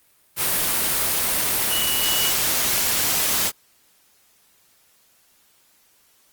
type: tone in noise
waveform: sine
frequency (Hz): 2930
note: F#7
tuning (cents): -18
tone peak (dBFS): -24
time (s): 1.68-2.33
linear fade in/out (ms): 50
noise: white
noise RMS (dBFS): -21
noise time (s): 0.36-3.52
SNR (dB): -6
effects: white hiss -59 dBFS RMS until 6.32 s + Opus 32 kbps